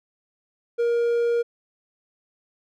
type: tone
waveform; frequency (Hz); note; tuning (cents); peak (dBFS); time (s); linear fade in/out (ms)
triangle; 471.3; A#4; +19; -17; 0.78-1.43; 20
effects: none